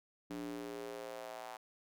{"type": "tone with high-pass filter sweep", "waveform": "square", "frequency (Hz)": 58.4, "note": "A#1", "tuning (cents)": 4, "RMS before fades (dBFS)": -45, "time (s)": [0.3, 1.57], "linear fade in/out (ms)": 5, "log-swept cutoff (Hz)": [250, 800], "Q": 3.1, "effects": []}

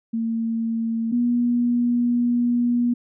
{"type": "tone pair in turn", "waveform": "sine", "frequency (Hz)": [227.4, 240.9], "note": ["A#3", "B3"], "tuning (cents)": [-43, -43], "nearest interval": "minor second", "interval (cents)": 100, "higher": "second", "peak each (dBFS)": [-21, -17], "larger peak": "second", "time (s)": [[0.13, 1.12], [1.12, 2.94]], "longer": "second", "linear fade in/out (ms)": 10, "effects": []}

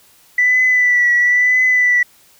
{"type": "tone with vibrato", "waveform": "sine", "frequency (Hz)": 1976, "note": "B6", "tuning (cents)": 0, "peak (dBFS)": -9, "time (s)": [0.38, 2.03], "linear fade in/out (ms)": 5, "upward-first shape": "triangle", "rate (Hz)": 1, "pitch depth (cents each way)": 40, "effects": ["tanh soft clip ceiling -5 dBFS", "white hiss -50 dBFS RMS until 2.39 s"]}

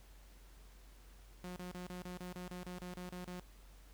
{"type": "tone bursts", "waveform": "sawtooth", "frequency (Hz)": 179.9, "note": "F#3", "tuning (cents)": -48, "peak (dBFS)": -40, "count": 13, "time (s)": [1.44, 3.396], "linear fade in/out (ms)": 0, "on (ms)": 120, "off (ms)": 33, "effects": ["added 47 Hz sine -56 dBFS peak until 3.93 s", "pink hiss -65 dBFS RMS until 3.93 s"]}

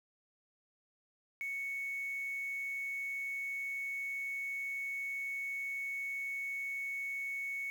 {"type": "tone with quantisation", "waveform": "sine", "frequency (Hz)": 2217, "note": "C#7", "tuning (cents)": 0, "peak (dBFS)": -36, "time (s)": [1.41, 7.7], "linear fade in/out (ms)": 0, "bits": 9, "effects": []}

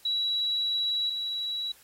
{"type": "tone pair in turn", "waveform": "sine", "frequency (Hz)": [3906, 3906], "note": ["B7", "B7"], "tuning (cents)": [-20, -20], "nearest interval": "unison", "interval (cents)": 0, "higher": "neither", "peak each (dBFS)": [-25, -29], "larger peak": "first", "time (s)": [[0.05, 1.1], [1.1, 1.72]], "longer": "first", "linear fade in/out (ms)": 5, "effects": ["white hiss -57 dBFS RMS until 1.83 s", "AAC 48 kbps"]}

